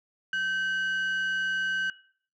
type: tone pair together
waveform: sine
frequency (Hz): 1548.1 / 2919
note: G6 / F#7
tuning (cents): -22 / -24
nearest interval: major seventh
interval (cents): 1098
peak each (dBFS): -25 / -33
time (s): 0.33-1.9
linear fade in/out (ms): 2
effects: noise-tail reverb RT60 0.5 s tail -19 dB re dry + tanh soft clip ceiling -23 dBFS